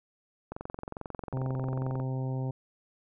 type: click train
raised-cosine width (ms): 1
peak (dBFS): -23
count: 34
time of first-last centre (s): 0.52-2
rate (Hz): 22.3
type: harmonic tone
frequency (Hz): 130.81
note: C3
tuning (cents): 0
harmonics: 1 / 2 / 3 / 4 / 5 / 6 / 7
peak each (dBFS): -30 / -39 / -43 / -44 / -49 / -48 / -49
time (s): 1.33-2.51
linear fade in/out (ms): 5
effects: none